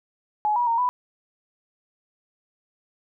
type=tone with pitch steps; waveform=sine; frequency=845 / 966 / 924 / 991 Hz; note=G#5 / B5 / A#5 / B5; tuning=+30 / -39 / -16 / +6 cents; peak=-19 dBFS; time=0.45-0.89 s; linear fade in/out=0 ms; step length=110 ms; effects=none